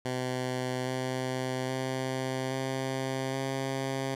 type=tone with pitch steps; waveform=10% pulse; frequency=127.5 / 129.13 / 130.78 / 132.45 / 134.15 Hz; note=C3 / C3 / C3 / C3 / C3; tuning=-44 / -22 / 0 / +22 / +44 cents; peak=-22 dBFS; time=0.05-4.15 s; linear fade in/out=5 ms; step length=820 ms; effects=low-pass 10000 Hz 12 dB/octave